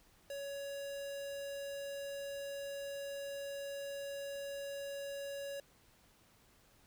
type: tone with notch filter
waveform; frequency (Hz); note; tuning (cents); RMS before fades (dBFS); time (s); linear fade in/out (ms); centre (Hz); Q
square; 560; C#5; +18; -43; 0.3-5.6; 2; 1200; 1.6
effects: pink hiss -67 dBFS RMS until 6.86 s